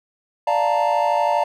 triangle chord, Bb major seventh, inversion first, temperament equal, 587.3 / 698.5 / 880 / 932.3 Hz, D5 / F5 / A5 / Bb5, 0 / 0 / 0 / 0 cents, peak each -20 dBFS, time 0.47-1.44 s, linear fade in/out 5 ms, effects none

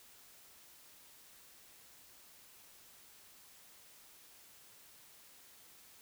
silence, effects white hiss -60 dBFS RMS until 6.01 s

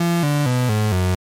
35% pulse tone with pitch steps, 170.8 / 146.14 / 125.03 / 106.98 / 91.53 Hz, F3 / D3 / B2 / A2 / F#2, -38 / -8 / +22 / -48 / -18 cents, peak -14 dBFS, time 0-1.15 s, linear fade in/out 5 ms, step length 230 ms, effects MP3 64 kbps

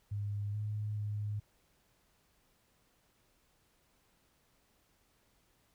sine tone with pitch steps, 102.4 / 105.6 / 104.4 Hz, G#2 / G#2 / G#2, -24 / +29 / +10 cents, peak -34 dBFS, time 0.11-1.4 s, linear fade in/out 10 ms, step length 430 ms, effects pink hiss -72 dBFS RMS until 5.74 s

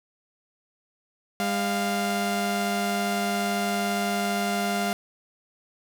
sawtooth tone pair together, 202.1 / 698.5 Hz, G#3 / F5, -47 / 0 cents, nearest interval octave + major sixth, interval 2147 cents, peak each -23 dBFS, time 1.4-4.93 s, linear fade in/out 0 ms, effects none

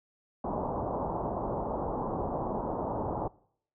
white low-pass noise, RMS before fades -33 dBFS, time 0.44-3.28 s, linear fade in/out 5 ms, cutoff 990 Hz, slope 48 dB/octave, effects noise-tail reverb RT60 0.6 s tail -22 dB re dry

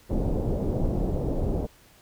pink low-pass noise, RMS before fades -26 dBFS, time 0.09-1.67 s, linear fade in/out 20 ms, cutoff 600 Hz, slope 24 dB/octave, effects pink hiss -56 dBFS RMS until 2.01 s

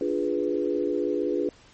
sine chord, D diminished seventh, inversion none, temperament equal, 293.7 / 349.2 / 415.3 / 493.9 Hz, D4 / F4 / Ab4 / Cb5, 0 / 0 / 0 / 0 cents, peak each -29 / -28 / -28 / -30 dBFS, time 0.01-1.49 s, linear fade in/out 2 ms, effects pink hiss -54 dBFS RMS until 1.73 s + MP3 32 kbps

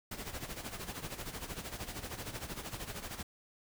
pink noise with tremolo, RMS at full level -40 dBFS, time 0.11-3.23 s, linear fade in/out 5 ms, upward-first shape sine, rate 13 Hz, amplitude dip 70%, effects none

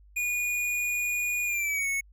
square tone with pitch glide, 2447 to 2205 Hz, D#7 to C#7, -29 to -10 cents, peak -27 dBFS, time 0.16-2.01 s, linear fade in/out 10 ms, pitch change -181 cents, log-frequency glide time 1.45-1.88 s, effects added 50 Hz sine -52 dBFS peak until 2.12 s

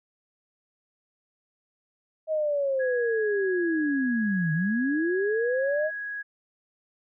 sine linear two-way sweep, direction down then up, 637 to 152.3 to 637 Hz, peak -23 dBFS, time 2.27-5.91 s, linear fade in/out 50 ms, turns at 4.53 s
sine tone, 1661.2 Hz, G#6, in tune, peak -31 dBFS, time 2.79-6.23 s, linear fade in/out 20 ms
effects none

